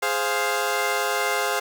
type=chord; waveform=15% pulse; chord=F minor; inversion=first; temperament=equal; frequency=415.3 / 523.3 / 698.5 Hz; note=Ab4 / C5 / F5; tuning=0 / 0 / 0 cents; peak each=-20 dBFS; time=0.02-1.6 s; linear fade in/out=10 ms; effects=none